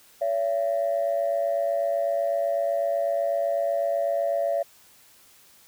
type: tone pair together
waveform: sine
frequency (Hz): 567 / 675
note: C#5 / E5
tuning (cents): +39 / +41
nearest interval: minor third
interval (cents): 302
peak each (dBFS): -24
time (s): 0.21-4.63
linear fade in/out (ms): 10
effects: tanh soft clip ceiling -16 dBFS + white hiss -55 dBFS RMS until 5.67 s